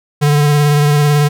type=tone with vibrato; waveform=square; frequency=146.83 Hz; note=D3; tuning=in tune; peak=-9 dBFS; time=0.21-1.29 s; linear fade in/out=20 ms; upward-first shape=triangle; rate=18 Hz; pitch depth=28 cents each way; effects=none